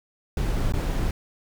brown noise with dropouts, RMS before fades -24 dBFS, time 0.37-1.11 s, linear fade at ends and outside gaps 2 ms, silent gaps 0.723-0.736 s, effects none

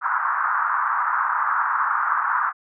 pink band-pass noise, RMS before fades -22 dBFS, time 0.01-2.53 s, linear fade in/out 50 ms, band 980 to 1500 Hz, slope 48 dB/octave, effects none

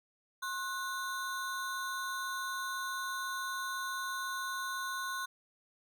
square ring-modulated tone, 1271 Hz, D#6, 36 cents sharp, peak -33 dBFS, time 0.42-5.26 s, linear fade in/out 10 ms, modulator 204 Hz, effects none

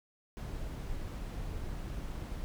brown noise, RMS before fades -39 dBFS, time 0.37-2.44 s, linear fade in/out 0 ms, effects none

